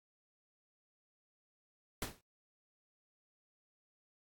pink noise with exponential decay, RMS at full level -35 dBFS, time 2.02-2.21 s, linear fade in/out 2 ms, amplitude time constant 41 ms, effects AAC 64 kbps

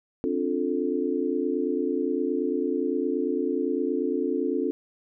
sine chord, D minor seventh, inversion third, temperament just, 264.3 / 293.7 / 352.4 / 440.5 Hz, C4 / D4 / F4 / A4, +18 / 0 / +16 / +2 cents, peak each -29 dBFS, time 0.24-4.71 s, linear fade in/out 0 ms, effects none

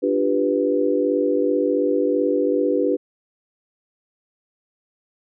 sine chord, G dominant seventh, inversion second, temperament equal, 293.7 / 349.2 / 392 / 493.9 Hz, D4 / F4 / G4 / B4, 0 / 0 / 0 / 0 cents, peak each -22 / -26 / -22 / -21 dBFS, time 0.02-2.97 s, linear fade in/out 20 ms, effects none

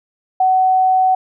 sine tone, 750 Hz, F#5, 23 cents sharp, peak -10 dBFS, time 0.4-1.15 s, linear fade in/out 5 ms, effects none

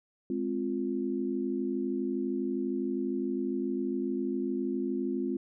sine chord, F minor, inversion first, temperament just, 209.5 / 261.9 / 349.2 Hz, Ab3 / C4 / F4, +15 / +2 / 0 cents, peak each -35 / -32 / -33 dBFS, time 0.3-5.37 s, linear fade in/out 2 ms, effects none

